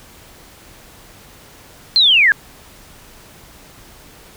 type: linear sweep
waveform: sine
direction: down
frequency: 4245 to 1580 Hz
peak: -8 dBFS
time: 1.96-2.32 s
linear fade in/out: 0 ms
effects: pink hiss -43 dBFS RMS until 4.36 s